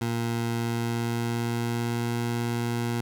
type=tone with pitch glide; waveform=20% pulse; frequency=116.8 to 118.36 Hz; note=A#2 to A#2; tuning=+4 to +27 cents; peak=-21 dBFS; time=0.01-3.01 s; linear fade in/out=5 ms; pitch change=+23 cents; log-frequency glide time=0.51-2.15 s; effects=none